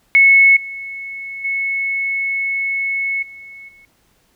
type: tone with level steps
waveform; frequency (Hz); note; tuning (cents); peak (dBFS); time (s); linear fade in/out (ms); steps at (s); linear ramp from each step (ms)
sine; 2198; C#7; -15; -6 / -26 / -17 / -34 / -44; 0.15-3.85; 0; 0.56 / 1.44 / 3.22 / 3.68; 10
effects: pink hiss -59 dBFS RMS until 4.35 s